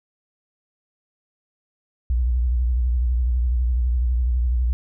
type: tone with vibrato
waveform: sine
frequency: 61 Hz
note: B1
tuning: 21 cents flat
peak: -17 dBFS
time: 2.1-4.73 s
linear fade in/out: 0 ms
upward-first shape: triangle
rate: 12 Hz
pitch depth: 120 cents each way
effects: none